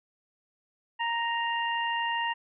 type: harmonic tone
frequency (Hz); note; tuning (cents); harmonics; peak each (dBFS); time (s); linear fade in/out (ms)
932.3; A#5; 0; 1 / 2 / 3; -29 / -32 / -34; 0.99-2.34; 20
effects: none